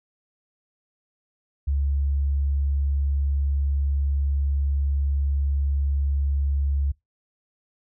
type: tone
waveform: sine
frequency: 70 Hz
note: C#2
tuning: 18 cents sharp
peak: -20 dBFS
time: 1.67-6.92 s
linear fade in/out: 10 ms
effects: noise-tail reverb RT60 0.2 s tail -26 dB re dry